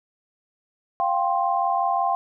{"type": "chord", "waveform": "sine", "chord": "F suspended second", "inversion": "none", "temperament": "equal with one note detuned", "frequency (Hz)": [698.5, 784, 1053.8], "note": ["F5", "G5", "C6"], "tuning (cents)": [0, 0, 12], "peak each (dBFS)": [-24, -23, -25], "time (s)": [1, 2.15], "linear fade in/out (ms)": 0, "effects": []}